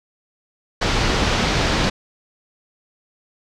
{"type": "low-pass noise", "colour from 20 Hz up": "pink", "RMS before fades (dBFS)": -19, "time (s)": [0.81, 1.9], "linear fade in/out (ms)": 10, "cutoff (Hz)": 5600, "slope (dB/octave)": 24, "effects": []}